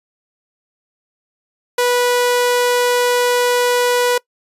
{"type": "tone", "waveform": "sawtooth", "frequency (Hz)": 490, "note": "B4", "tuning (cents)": -14, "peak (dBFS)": -9, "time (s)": [1.78, 4.18], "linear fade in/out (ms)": 5, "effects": ["noise-tail reverb RT60 0.1 s tail -23 dB re dry", "resampled to 32000 Hz"]}